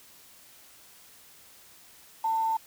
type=tone with quantisation; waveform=sine; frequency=894 Hz; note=A5; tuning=27 cents sharp; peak=-24 dBFS; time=2.24-2.57 s; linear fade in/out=5 ms; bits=8; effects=white hiss -54 dBFS RMS until 2.66 s